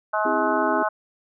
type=harmonic tone; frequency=212.8 Hz; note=G#3; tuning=42 cents sharp; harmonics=3 / 4 / 5 / 6 / 7; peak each=-25 / -26 / -27 / -28 / -28 dBFS; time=0.13-0.89 s; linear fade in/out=10 ms
type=chord; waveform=sine; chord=C augmented; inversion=none; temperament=just; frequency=261.6 / 327 / 408.8 Hz; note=C4 / E4 / G#4; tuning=0 / -14 / -27 cents; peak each=-28 dBFS; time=0.25-0.83 s; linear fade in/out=5 ms
effects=none